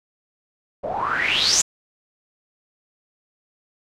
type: noise with low-pass filter sweep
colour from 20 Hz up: white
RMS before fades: -21 dBFS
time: 0.83-1.62 s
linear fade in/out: 10 ms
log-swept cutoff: 540 to 7300 Hz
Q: 8.8
effects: none